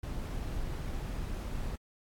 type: noise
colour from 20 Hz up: brown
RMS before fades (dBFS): -36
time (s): 0.03-1.76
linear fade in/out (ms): 5
effects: AAC 64 kbps